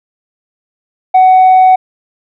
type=tone with tanh clipping; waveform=triangle; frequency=747 Hz; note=F#5; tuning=16 cents sharp; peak=-3 dBFS; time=1.14-1.76 s; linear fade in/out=10 ms; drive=6 dB; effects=none